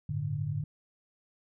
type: chord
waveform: sine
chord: G suspended second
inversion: none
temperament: just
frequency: 98 / 110.25 / 147 Hz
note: G2 / A2 / D3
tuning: 0 / +4 / +2 cents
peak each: -38 / -35 / -32 dBFS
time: 0.09-0.64 s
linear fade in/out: 5 ms
effects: none